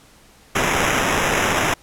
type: noise with sample-and-hold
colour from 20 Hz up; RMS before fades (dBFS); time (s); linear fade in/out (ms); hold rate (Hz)
blue; -19; 0.55-1.74; 5; 4410
effects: pink hiss -50 dBFS RMS until 1.82 s + low-pass 12000 Hz 12 dB/octave